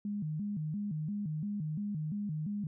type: tone with vibrato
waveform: sine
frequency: 177.9 Hz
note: F3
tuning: 32 cents sharp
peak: -33 dBFS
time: 0.05-2.67 s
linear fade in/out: 2 ms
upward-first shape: square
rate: 2.9 Hz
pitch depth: 250 cents each way
effects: none